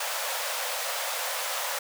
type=high-pass noise; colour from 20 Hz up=pink; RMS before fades=-31 dBFS; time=0-1.79 s; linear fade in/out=5 ms; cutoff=500 Hz; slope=96 dB/octave; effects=none